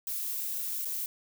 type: noise with dropouts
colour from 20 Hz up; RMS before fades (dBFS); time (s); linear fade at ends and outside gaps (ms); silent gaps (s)
violet; -34; 0.07-1.06; 1; 0.848-0.854
effects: none